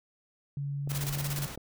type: tone with pitch glide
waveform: sine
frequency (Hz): 141.3 to 142.45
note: C#3 to C#3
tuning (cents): +34 to +48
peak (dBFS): -31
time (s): 0.57-1.46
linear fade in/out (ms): 2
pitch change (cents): +14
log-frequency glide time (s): 1.09-1.23
type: clicks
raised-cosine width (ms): 2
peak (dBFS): -29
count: 6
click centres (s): 0.875 / 0.918 / 1.039 / 1.174 / 1.387 / 1.576
type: noise with tremolo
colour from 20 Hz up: white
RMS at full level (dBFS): -36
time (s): 0.89-1.49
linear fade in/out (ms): 20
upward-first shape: square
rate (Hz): 17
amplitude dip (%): 80
type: noise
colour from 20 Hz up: pink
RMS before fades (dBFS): -42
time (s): 0.92-1.56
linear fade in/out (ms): 10
effects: none